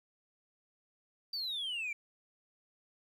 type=exponential sweep; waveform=sine; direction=down; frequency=4702 to 2300 Hz; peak=-33 dBFS; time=1.33-1.93 s; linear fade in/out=5 ms; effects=tanh soft clip ceiling -33 dBFS + 11-bit